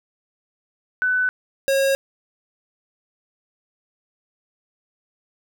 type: tone pair in turn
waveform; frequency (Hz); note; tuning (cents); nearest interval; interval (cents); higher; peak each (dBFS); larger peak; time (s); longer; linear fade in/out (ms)
sine / square; 1500 / 544; F#6 / C#5; +23 / -33; octave + tritone; 1756; first; -17; neither; 1.02-1.29 / 1.68-1.95; neither; 0
effects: none